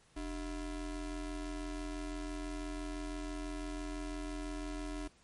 square ring-modulated tone, 170 Hz, F3, 46 cents flat, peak -36 dBFS, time 0.16-5.08 s, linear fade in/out 10 ms, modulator 127 Hz, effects pink hiss -66 dBFS RMS until 5.23 s + MP3 48 kbps

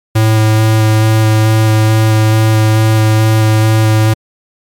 square tone with vibrato, 109.5 Hz, A2, 8 cents flat, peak -7 dBFS, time 0.15-4.14 s, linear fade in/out 10 ms, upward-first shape square, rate 2.3 Hz, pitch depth 8 cents each way, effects MP3 96 kbps

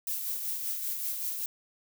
violet noise with tremolo, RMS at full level -32 dBFS, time 0.07-1.46 s, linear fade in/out 2 ms, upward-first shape sine, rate 5.2 Hz, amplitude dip 40%, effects none

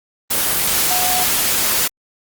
sine tone in noise, 731 Hz, F#5, 21 cents flat, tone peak -21 dBFS, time 0.9-1.24 s, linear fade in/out 10 ms, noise white, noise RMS -17 dBFS, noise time 0.3-1.88 s, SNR -7 dB, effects Opus 24 kbps

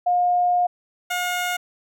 sine / 15% pulse tone pair in turn, 713 / 717.1 Hz, F5 / F5, +36 / +46 cents, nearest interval unison, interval 10 cents, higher second, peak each -16 dBFS, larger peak neither, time 0.06-0.67 / 1.1-1.57 s, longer first, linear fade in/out 10 ms, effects none

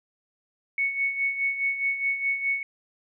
sine tone with tremolo, 2216 Hz, C#7, 1 cent flat, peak -21 dBFS, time 0.78-2.63 s, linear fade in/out 2 ms, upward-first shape sine, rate 4.8 Hz, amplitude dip 65%, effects none

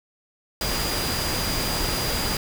sine tone in noise, 4852 Hz, D#8, 44 cents flat, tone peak -30 dBFS, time 0.61-2.37 s, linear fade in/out 2 ms, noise pink, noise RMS -26 dBFS, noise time 0.61-2.37 s, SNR -7 dB, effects none

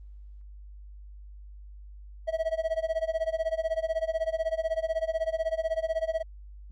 triangle tone with tremolo, 647 Hz, E5, 32 cents flat, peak -21 dBFS, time 2.27-6.23 s, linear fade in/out 20 ms, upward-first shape sine, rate 16 Hz, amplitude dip 95%, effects added 50 Hz sine -43 dBFS peak until 6.71 s + Opus 24 kbps

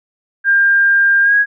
sine tone with pitch glide, 1600 to 1651.6 Hz, G6 to G#6, +35 to -10 cents, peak -8 dBFS, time 0.44-1.46 s, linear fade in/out 50 ms, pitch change +55 cents, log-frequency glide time 1.22-1.35 s, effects none

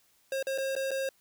square tone with dropouts, 537 Hz, C5, 45 cents sharp, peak -30 dBFS, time 0.32-1.09 s, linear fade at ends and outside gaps 2 ms, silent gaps 0.427-0.469 / 0.578-0.583 / 0.753-0.763 / 0.908-0.914 s, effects white hiss -67 dBFS RMS until 1.2 s

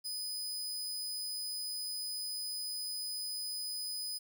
sawtooth tone, 4997 Hz, D#8, 7 cents sharp, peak -34 dBFS, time 0.04-4.19 s, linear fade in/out 20 ms, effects 11-bit

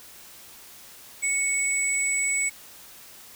sine tone pair together, 2217 / 7900 Hz, C#7 / B8, 0 / 0 cents, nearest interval octave + minor seventh, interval 2200 cents, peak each -25 dBFS, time 1.22-2.5 s, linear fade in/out 20 ms, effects white hiss -47 dBFS RMS until 3.35 s

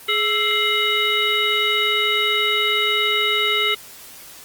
harmonic tone with a mistuned harmonic, 420.6 Hz, G#4, 22 cents sharp, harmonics 1 / 3 / 5 / 7 / 9, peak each -26 / -25 / -21 / -22 / -23 dBFS, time 0.08-3.75 s, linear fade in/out 10 ms, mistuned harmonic 3, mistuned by +86 cents, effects white hiss -41 dBFS RMS until 4.44 s + Opus 24 kbps

